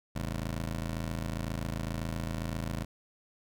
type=ring-modulated tone; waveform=20% pulse; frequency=82 Hz; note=E2; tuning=9 cents flat; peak=-25 dBFS; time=0.15-2.85 s; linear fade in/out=10 ms; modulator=27.2 Hz; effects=none